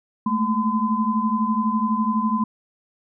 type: tone cluster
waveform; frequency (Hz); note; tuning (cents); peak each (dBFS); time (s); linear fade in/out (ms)
sine; 213.1 / 225.1 / 1018; G#3 / A3 / C6; +45 / +40 / -48; -23; 0.26-2.44; 5
effects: none